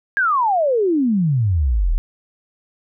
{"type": "exponential sweep", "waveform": "sine", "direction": "down", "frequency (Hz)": [1661.2, 34.65], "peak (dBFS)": -14, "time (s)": [0.17, 1.98], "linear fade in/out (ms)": 0, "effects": []}